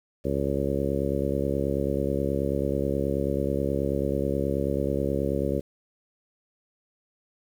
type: harmonic tone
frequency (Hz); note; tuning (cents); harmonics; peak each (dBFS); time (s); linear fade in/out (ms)
69.3; C#2; 0; 1 / 2 / 3 / 4 / 5 / 6 / 7 / 8; -32 / -32 / -32 / -32 / -32 / -32 / -32 / -32; 0.24-5.61; 20
effects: 9-bit